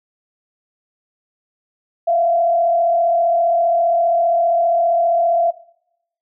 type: tone with frequency modulation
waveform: sine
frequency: 682 Hz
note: F5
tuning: 41 cents flat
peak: -13 dBFS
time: 2.07-5.51 s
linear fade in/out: 10 ms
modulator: 35.1 Hz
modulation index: 0.61
effects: noise-tail reverb RT60 0.8 s tail -21 dB re dry